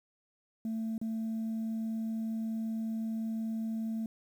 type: tone with dropouts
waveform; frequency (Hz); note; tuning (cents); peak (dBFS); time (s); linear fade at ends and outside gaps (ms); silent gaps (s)
sine; 222.9; A3; +23; -30; 0.65-4.06; 2; 0.98-1.014
effects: tanh soft clip ceiling -30 dBFS + 10-bit